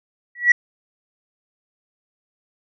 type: tone with exponential growth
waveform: sine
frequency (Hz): 1935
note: B6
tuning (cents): -36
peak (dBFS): -4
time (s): 0.35-0.52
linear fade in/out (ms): 5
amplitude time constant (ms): 36
effects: tanh soft clip ceiling -3 dBFS